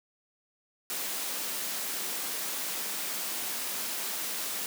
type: high-pass noise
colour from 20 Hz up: white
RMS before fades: -34 dBFS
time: 0.9-4.66 s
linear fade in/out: 0 ms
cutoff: 170 Hz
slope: 48 dB/octave
effects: none